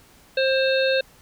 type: harmonic tone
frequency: 530 Hz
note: C5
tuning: 22 cents sharp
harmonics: 1 / 3 / 5 / 7 / 8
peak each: -19 / -26 / -28 / -29 / -31 dBFS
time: 0.37-1.01 s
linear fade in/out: 5 ms
effects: pink hiss -53 dBFS RMS until 1.21 s